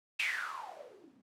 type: noise with low-pass filter sweep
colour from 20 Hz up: violet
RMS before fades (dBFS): -40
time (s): 0.19-1.22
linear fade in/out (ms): 10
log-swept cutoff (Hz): 2600 to 210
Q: 9.1
effects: none